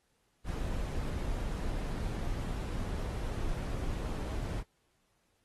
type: noise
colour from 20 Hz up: brown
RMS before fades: -35 dBFS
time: 0.44-4.64 s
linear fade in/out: 50 ms
effects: pink hiss -75 dBFS RMS until 5.44 s + AAC 32 kbps